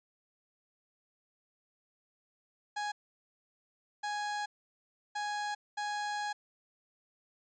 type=tone bursts at uneven times; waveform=30% pulse; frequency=830.6 Hz; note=G#5; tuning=in tune; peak=-31 dBFS; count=4; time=2.76-2.92 / 4.03-4.46 / 5.15-5.55 / 5.77-6.33 s; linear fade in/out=10 ms; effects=resampled to 16000 Hz